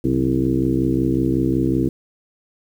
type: harmonic tone with a mistuned harmonic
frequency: 65.41 Hz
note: C2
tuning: in tune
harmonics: 1 / 2 / 3 / 4 / 5 / 6 / 7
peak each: -28 / -23 / -28 / -21 / -20 / -27 / -31 dBFS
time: 0.04-1.89 s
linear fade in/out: 5 ms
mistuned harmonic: 3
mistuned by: -90 cents
effects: 8-bit